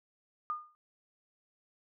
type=tone with exponential decay; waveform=sine; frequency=1218 Hz; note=D#6; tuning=37 cents flat; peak=-29 dBFS; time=0.5-0.75 s; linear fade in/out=0 ms; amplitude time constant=54 ms; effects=none